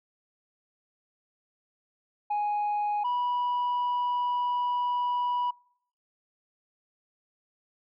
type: tone pair in turn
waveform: sine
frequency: 830.6 / 978.7 Hz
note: G#5 / B5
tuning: 0 / -16 cents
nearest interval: minor third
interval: 284 cents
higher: second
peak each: -23 dBFS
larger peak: neither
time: 2.3-3.04 / 3.04-5.51 s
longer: second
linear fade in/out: 10 ms
effects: noise-tail reverb RT60 0.7 s tail -26 dB re dry + tanh soft clip ceiling -24 dBFS